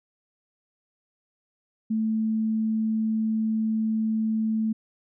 sine tone, 220 Hz, A3, in tune, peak -22 dBFS, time 1.9-4.73 s, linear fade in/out 10 ms, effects none

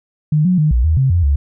sine tone with pitch steps, 152.1 / 182.2 / 152.4 / 60.2 / 79.5 / 133.1 / 87.2 / 70.8 Hz, D#3 / F#3 / D#3 / B1 / D#2 / C3 / F2 / C#2, -39 / -26 / -36 / -44 / +38 / +30 / -2 / +37 cents, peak -10 dBFS, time 0.32-1.36 s, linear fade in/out 5 ms, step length 130 ms, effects none

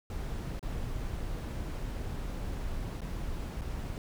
brown noise with dropouts, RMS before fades -36 dBFS, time 0.1-3.98 s, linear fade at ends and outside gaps 1 ms, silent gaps 0.594-0.628 / 3.007-3.017 / 3.611-3.617 s, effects none

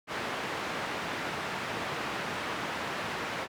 white band-pass noise, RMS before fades -35 dBFS, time 0.07-3.48 s, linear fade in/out 50 ms, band 110 to 1900 Hz, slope 12 dB/octave, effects none

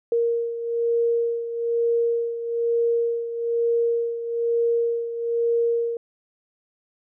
sine beating tone pair, 466.8 / 467.9 Hz, A#4 / A#4, +2 / +6 cents, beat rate 1.1 Hz, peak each -21 / -27 dBFS, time 0.12-5.97 s, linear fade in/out 2 ms, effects none

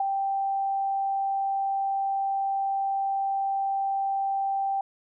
sine tone with ADSR envelope, 784 Hz, G5, in tune, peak -20 dBFS, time 0-4.81 s, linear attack 5 ms, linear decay 11 ms, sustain -4 dB, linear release 3 ms, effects none

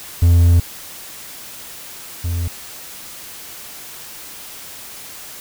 triangle tone pair in turn, 85.8 / 86.16 Hz, F2 / F2, -30 / -23 cents, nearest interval unison, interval 7 cents, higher second, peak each -6 / -16 dBFS, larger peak first, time 0.22-0.6 / 2.24-2.48 s, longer first, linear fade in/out 5 ms, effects white hiss -35 dBFS RMS until 5.4 s

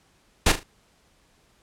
pink noise with echo, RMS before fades -17 dBFS, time 0.46-0.52 s, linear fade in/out 5 ms, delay 38 ms, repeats 3, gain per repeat -10 dB, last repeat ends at 0.634 s, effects pink hiss -62 dBFS RMS until 1.62 s + low-pass 10000 Hz 12 dB/octave

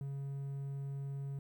triangle tone, 138.59 Hz, C#3, in tune, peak -36 dBFS, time 0.01-1.39 s, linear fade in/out 2 ms, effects 12-bit

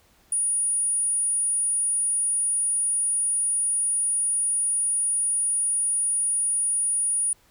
sine tone, 9630 Hz, D9, 42 cents sharp, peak -21 dBFS, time 0.32-7.33 s, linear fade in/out 2 ms, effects pink hiss -60 dBFS RMS until 7.5 s

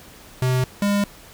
square tone pair in turn, 128 / 202.6 Hz, C3 / G#3, -38 / -43 cents, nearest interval minor sixth, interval 795 cents, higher second, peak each -18 dBFS, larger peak neither, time 0.42-0.64 / 0.82-1.04 s, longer neither, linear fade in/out 2 ms, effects pink hiss -45 dBFS RMS until 1.33 s

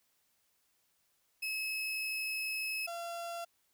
35% pulse tone pair in turn, 2581 / 683.6 Hz, E7 / F5, -37 / -37 cents, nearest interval octave + major seventh, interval 2300 cents, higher first, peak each -33 / -37 dBFS, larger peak first, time 1.42-2.87 / 2.87-3.45 s, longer first, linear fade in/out 10 ms, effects white hiss -75 dBFS RMS until 3.73 s

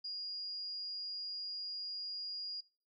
sine tone, 4853 Hz, D#8, 44 cents flat, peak -39 dBFS, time 0.04-2.61 s, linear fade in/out 10 ms, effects noise-tail reverb RT60 0.4 s tail -25 dB re dry

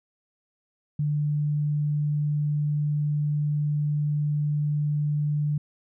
sine tone, 148.2 Hz, D3, 16 cents sharp, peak -22 dBFS, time 0.99-5.58 s, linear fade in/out 5 ms, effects none

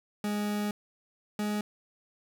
40% pulse tone pair in turn, 207.7 / 209 Hz, G#3 / G#3, 0 / +11 cents, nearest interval unison, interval 11 cents, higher second, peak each -28 dBFS, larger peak neither, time 0.24-0.71 / 1.39-1.61 s, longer first, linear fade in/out 2 ms, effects 9-bit

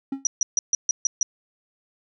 triangle tone with exponential decay, 271.7 Hz, C#4, 35 cents flat, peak -20 dBFS, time 0.12-0.26 s, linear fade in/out 5 ms, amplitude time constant 29 ms
sine tone bursts, 5830 Hz, F#8, 26 cents flat, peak -17 dBFS, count 7, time 0.25-1.23 s, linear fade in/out 2 ms, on 20 ms, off 140 ms
effects none

